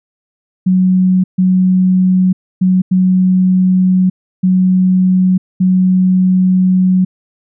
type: tone bursts at uneven times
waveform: sine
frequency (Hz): 185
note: F#3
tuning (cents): 0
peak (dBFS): -7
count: 6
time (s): 0.66-1.24 / 1.38-2.33 / 2.61-2.82 / 2.91-4.1 / 4.43-5.38 / 5.6-7.05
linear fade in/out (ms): 10
effects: none